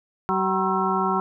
harmonic tone with a mistuned harmonic, 190 Hz, F#3, 46 cents sharp, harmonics 1 / 2 / 4 / 5 / 6 / 7, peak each -27 / -27 / -27 / -27 / -27 / -27 dBFS, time 0.29-1.2 s, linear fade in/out 0 ms, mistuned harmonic 6, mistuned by -100 cents, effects none

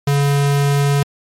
square tone, 141.8 Hz, C#3, 40 cents sharp, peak -13 dBFS, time 0.07-1.03 s, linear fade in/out 5 ms, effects MP3 64 kbps

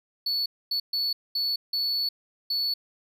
triangle tone bursts at uneven times, 4435 Hz, C#8, in tune, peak -23 dBFS, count 6, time 0.26-0.46 / 0.71-0.8 / 0.93-1.13 / 1.35-1.56 / 1.73-2.09 / 2.5-2.74 s, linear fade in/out 5 ms, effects none

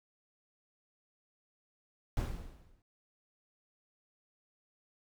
brown noise with exponential decay, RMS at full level -30 dBFS, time 2.17-2.82 s, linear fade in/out 1 ms, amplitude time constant 140 ms, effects none

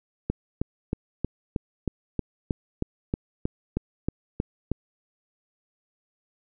click train, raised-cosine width 3 ms, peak -12 dBFS, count 15, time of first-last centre 0.3-4.716 s, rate 3.17 Hz, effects none

